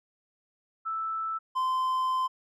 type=tone pair in turn; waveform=sine / triangle; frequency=1318.5 / 1033.5 Hz; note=E6 / C6; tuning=0 / -22 cents; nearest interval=major third; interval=422 cents; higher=first; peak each=-29 / -23 dBFS; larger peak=second; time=0.85-1.39 / 1.55-2.28 s; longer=second; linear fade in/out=20 ms; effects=none